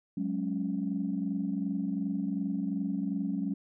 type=chord; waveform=sine; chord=F# suspended second; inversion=none; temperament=equal; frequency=185 / 207.7 / 277.2 Hz; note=F#3 / G#3 / C#4; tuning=0 / 0 / 0 cents; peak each=-33 dBFS; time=0.17-3.54 s; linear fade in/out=5 ms; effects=tanh soft clip ceiling -20 dBFS